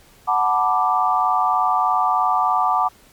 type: chord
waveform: sine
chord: B minor seventh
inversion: second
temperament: equal with one note detuned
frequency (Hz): 740 / 880 / 983.2 / 1174.7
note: F#5 / A5 / B5 / D6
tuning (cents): 0 / 0 / -8 / 0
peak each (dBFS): -20 / -22 / -23 / -19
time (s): 0.27-2.89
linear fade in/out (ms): 20
effects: pink hiss -51 dBFS RMS until 3.12 s + MP3 96 kbps